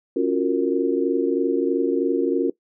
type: chord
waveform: sine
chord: Gb major seventh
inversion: second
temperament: just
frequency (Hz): 277.5 / 346.9 / 370 / 462.5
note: Db4 / F4 / Gb4 / Bb4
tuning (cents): +2 / -12 / 0 / -14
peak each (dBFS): -23 / -23 / -24 / -23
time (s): 0.16-2.5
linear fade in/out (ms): 5
effects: noise-tail reverb RT60 0.1 s tail -19 dB re dry